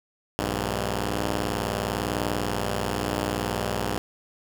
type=tone pair together; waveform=5% pulse; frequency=60.21 / 100.7 Hz; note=B1 / G2; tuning=-43 / +47 cents; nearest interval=major sixth; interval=890 cents; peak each=-17 dBFS; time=0.39-3.98 s; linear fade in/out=0 ms; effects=none